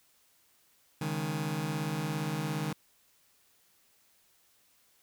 sawtooth chord, C# suspended second, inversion none, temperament just, 138.59 / 155.92 / 207.9 Hz, C#3 / D#3 / G#3, 0 / +4 / +2 cents, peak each -34 / -29 / -34 dBFS, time 1.01-2.73 s, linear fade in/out 5 ms, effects white hiss -67 dBFS RMS until 5.02 s

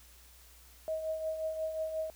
sine tone with tremolo, 634 Hz, D#5, 32 cents sharp, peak -30 dBFS, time 0.88-2.1 s, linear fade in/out 0 ms, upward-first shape triangle, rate 5.6 Hz, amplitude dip 60%, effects added 60 Hz sine -58 dBFS peak until 2.15 s + white hiss -59 dBFS RMS until 2.15 s

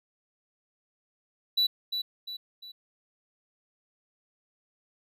triangle tone with echo, 3951 Hz, B7, in tune, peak -20 dBFS, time 1.57-1.67 s, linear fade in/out 10 ms, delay 350 ms, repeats 3, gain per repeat -7 dB, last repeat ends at 2.72 s, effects none

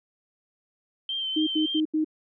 sine tone with vibrato, 3126 Hz, G7, 6 cents flat, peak -27 dBFS, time 1.09-1.8 s, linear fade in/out 2 ms, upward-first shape triangle, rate 3.6 Hz, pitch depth 35 cents each way
sine tone bursts, 311.1 Hz, D#4, in tune, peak -21 dBFS, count 4, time 1.36-2.046 s, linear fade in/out 10 ms, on 110 ms, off 82 ms
effects none

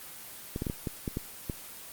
clicks, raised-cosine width 3 ms, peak -18 dBFS, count 8, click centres 0.561 / 0.621 / 0.668 / 0.699 / 0.872 / 1.078 / 1.171 / 1.498 s, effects white hiss -45 dBFS RMS until 1.92 s + Opus 24 kbps

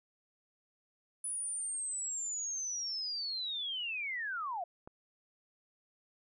sine linear sweep, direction down, 9956 to 659.3 Hz, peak -35 dBFS, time 1.24-4.64 s, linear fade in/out 5 ms
click, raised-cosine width 1 ms, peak -34 dBFS, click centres 4.875 s
effects none

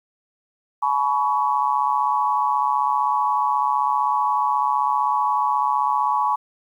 sine tone cluster, 851 / 986 / 1122 Hz, G#5 / B5 / C#6, +42 / -3 / +21 cents, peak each -22 dBFS, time 0.82-6.36 s, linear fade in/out 10 ms, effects 9-bit

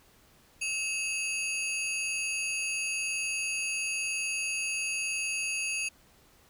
sine tone cluster, 2577 / 2756 / 4665 / 6640 / 9860 Hz, E7 / F7 / D8 / G#8 / D#9, -40 / -24 / -12 / -1 / -17 cents, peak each -31 / -37 / -40 / -36 / -37 dBFS, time 0.61-5.89 s, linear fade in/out 10 ms, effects tanh soft clip ceiling -23 dBFS + pink hiss -61 dBFS RMS until 6.49 s

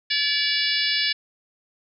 harmonic tone, 575 Hz, D5, 37 cents flat, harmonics 3 / 4 / 5 / 6 / 7 / 8 / 9, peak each -28 / -28 / -28 / -28 / -28 / -28 / -28 dBFS, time 0.1-1.13 s, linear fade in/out 10 ms, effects none

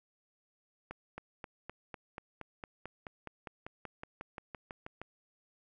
accelerating click train, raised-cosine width 0.5 ms, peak -27 dBFS, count 21, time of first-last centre 0.91-5.016 s, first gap 270 ms, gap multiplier 0.97, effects none

